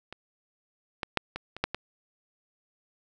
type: clicks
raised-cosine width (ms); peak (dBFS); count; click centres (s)
0.3; -24 / -14 / -7 / -18 / -23 / -9 / -15; 7; 0.126 / 1.032 / 1.173 / 1.36 / 1.566 / 1.64 / 1.746
effects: none